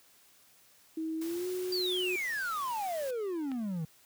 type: tone with pitch glide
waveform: sine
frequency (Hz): 320 to 365.5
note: D#4 to F#4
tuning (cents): +49 to -21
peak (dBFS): -32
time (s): 0.97-2.16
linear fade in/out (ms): 5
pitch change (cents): +230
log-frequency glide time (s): 1.19-1.47
type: noise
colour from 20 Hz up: white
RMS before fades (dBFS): -47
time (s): 1.21-3.11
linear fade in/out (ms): 5
type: exponential sweep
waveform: triangle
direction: down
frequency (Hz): 4800 to 153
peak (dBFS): -30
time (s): 1.72-3.85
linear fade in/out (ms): 5
type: click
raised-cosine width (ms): 0.3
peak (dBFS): -30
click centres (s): 3.517
effects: white hiss -62 dBFS RMS until 4.05 s + high-pass 60 Hz 12 dB/octave

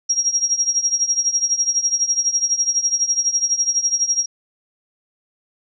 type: tone with tremolo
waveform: sine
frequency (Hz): 5630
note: F8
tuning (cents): +13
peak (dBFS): -12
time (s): 0.09-4.26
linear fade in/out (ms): 10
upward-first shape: triangle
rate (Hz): 12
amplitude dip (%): 90
effects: none

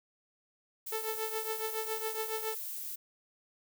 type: noise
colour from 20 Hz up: violet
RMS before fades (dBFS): -40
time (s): 0.86-2.96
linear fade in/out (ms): 10
type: tone with tremolo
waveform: sawtooth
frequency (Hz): 440.4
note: A4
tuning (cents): +2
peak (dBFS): -28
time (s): 0.92-2.55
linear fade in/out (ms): 5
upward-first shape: triangle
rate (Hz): 7.2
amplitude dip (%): 85
effects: none

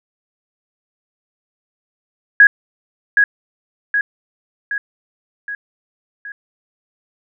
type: tone with echo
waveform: sine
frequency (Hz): 1659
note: G#6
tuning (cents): -2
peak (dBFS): -3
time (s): 2.4-2.47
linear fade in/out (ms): 2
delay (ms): 770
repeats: 5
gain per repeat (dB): -5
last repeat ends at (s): 6.32
effects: none

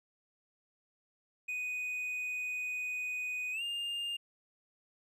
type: tone with pitch glide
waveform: triangle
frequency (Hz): 2489 to 2810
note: D#7 to F7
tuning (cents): 0 to +10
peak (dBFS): -33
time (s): 1.48-4.17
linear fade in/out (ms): 10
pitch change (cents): +210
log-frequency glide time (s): 3.52-3.62
effects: none

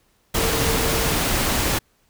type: tone in noise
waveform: sine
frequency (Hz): 452.7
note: A4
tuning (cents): +49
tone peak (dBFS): -27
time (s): 0.36-1.13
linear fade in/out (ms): 10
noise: pink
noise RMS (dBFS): -21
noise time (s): 0.34-1.79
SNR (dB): -9
effects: pink hiss -63 dBFS RMS until 2.09 s

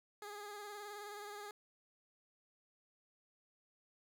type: tone with vibrato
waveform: 15% pulse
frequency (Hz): 413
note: G#4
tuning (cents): -10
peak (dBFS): -40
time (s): 0.22-1.51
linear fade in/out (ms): 2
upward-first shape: sine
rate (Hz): 19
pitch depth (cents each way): 36
effects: none

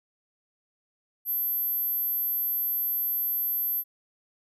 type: tone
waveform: sine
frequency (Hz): 12260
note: G9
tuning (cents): -40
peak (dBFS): -25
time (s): 1.25-3.84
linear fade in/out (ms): 50
effects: none

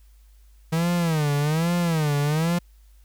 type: tone with vibrato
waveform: 45% pulse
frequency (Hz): 158.5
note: D#3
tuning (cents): +32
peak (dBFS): -20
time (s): 0.72-2.59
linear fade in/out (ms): 10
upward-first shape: sine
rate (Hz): 1.2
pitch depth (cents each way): 170
effects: added 51 Hz sine -49 dBFS peak until 3.04 s + white hiss -65 dBFS RMS until 3.04 s

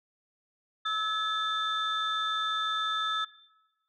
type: tone cluster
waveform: sine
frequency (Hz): 1303 / 1703 / 3557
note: E6 / G#6 / A7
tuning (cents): -20 / +43 / +18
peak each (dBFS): -29 / -34 / -32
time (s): 0.85-3.25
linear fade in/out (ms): 10
effects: noise-tail reverb RT60 1.0 s tail -17 dB re dry + tanh soft clip ceiling -21 dBFS

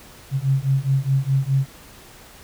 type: beating tone pair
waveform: sine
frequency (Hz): 133.2 / 138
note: C3 / C#3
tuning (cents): +31 / -7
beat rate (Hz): 4.8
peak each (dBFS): -20 / -20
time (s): 0.31-1.67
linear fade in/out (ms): 50
effects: pink hiss -45 dBFS RMS until 2.43 s

